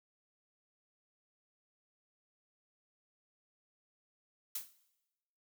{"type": "noise with exponential decay", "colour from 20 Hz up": "blue", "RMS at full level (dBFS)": -34, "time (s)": [4.55, 4.73], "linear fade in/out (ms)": 5, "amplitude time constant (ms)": 38, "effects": ["noise-tail reverb RT60 1.0 s tail -18 dB re dry"]}